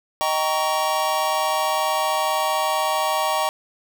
square chord, Eb dominant seventh, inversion none, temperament just, 622.3 / 777.8 / 933.4 / 1120.1 Hz, Eb5 / G5 / Bb5 / Db6, 0 / -14 / +2 / +18 cents, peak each -26 dBFS, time 0.21-3.49 s, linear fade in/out 0 ms, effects 7-bit

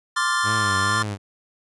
square chord, D minor seventh, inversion third, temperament equal, 1046.5 / 1174.7 / 1396.9 / 1760 Hz, C6 / D6 / F6 / A6, 0 / 0 / 0 / 0 cents, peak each -26 dBFS, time 0.16-1.03 s, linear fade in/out 10 ms
sawtooth tone with vibrato, 102.2 Hz, G#2, 27 cents flat, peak -22 dBFS, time 0.43-1.18 s, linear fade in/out 50 ms, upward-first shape triangle, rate 2.2 Hz, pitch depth 130 cents each way
effects resampled to 24000 Hz

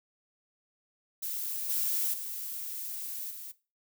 violet noise with level steps, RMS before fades -35 / -30 / -38 / -43 dBFS, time 1.22-3.52 s, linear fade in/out 10 ms, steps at 1.69 / 2.13 / 3.3 s, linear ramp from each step 10 ms, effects noise-tail reverb RT60 0.3 s tail -18 dB re dry

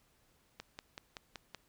click train, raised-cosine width 0.2 ms, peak -26 dBFS, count 6, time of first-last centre 0.6-1.547 s, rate 5.28 Hz, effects pink hiss -71 dBFS RMS until 1.68 s

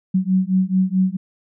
sine beating tone pair, 185 / 189.6 Hz, F#3 / F#3, 0 / +43 cents, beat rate 4.6 Hz, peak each -18 dBFS, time 0.14-1.17 s, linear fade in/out 10 ms, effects none

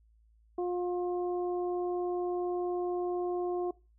harmonic tone, 355.7 Hz, F4, 32 cents sharp, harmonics 1 / 2 / 3, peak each -30 / -38 / -46 dBFS, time 0.58-3.71 s, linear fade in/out 5 ms, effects noise-tail reverb RT60 0.3 s tail -22 dB re dry + added 55 Hz sine -61 dBFS peak until 3.98 s

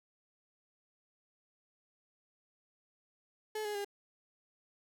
35% pulse tone with pitch steps, 430.1 / 417.1 / 404.6 Hz, A4 / G#4 / G#4, -39 / +7 / -45 cents, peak -34 dBFS, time 3.55-3.847 s, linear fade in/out 5 ms, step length 99 ms, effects none

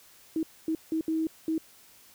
sine tone bursts at uneven times, 320 Hz, D#4, 49 cents sharp, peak -25 dBFS, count 5, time 0.36-0.43 / 0.68-0.75 / 0.92-1.01 / 1.08-1.27 / 1.48-1.58 s, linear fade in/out 2 ms, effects white hiss -56 dBFS RMS until 2.14 s

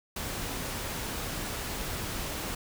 pink noise, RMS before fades -35 dBFS, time 0.16-2.55 s, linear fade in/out 5 ms, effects none

